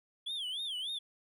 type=tone with vibrato; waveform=triangle; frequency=3300 Hz; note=G#7; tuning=12 cents flat; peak=-34 dBFS; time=0.26-0.99 s; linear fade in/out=10 ms; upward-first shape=sine; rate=3.4 Hz; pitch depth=200 cents each way; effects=none